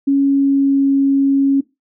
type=tone with pitch glide; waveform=sine; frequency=277.2 to 275 Hz; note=C#4 to C#4; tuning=0 to -14 cents; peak=-10 dBFS; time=0.07-1.61 s; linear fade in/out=10 ms; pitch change=-14 cents; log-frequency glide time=0.19-0.9 s; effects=noise-tail reverb RT60 0.2 s tail -18 dB re dry